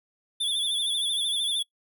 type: tone with vibrato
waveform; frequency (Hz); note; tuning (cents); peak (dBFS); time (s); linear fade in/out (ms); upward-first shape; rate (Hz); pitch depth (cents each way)
square; 3468; A7; -26; -25; 0.4-1.63; 10; sine; 13; 65
effects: noise-tail reverb RT60 0.1 s tail -23 dB re dry